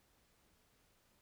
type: silence
effects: pink hiss -73 dBFS RMS until 1.21 s